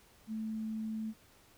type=tone; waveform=sine; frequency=219.4 Hz; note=A3; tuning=5 cents flat; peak=-35 dBFS; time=0.27-1.14 s; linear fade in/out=50 ms; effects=pink hiss -63 dBFS RMS until 1.57 s